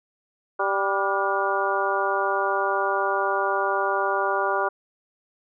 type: harmonic tone with a mistuned harmonic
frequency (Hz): 196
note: G3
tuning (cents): 0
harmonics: 2 / 3 / 4 / 5 / 6 / 7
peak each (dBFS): -28 / -28 / -28 / -28 / -28 / -28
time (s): 0.59-4.69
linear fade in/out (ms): 10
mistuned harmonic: 7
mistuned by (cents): +69
effects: none